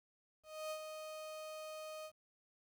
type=tone with ADSR envelope; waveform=35% pulse; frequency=622.3 Hz; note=D#5; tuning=in tune; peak=-38 dBFS; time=0.43-2.12 s; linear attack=280 ms; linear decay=73 ms; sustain=-6 dB; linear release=68 ms; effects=12-bit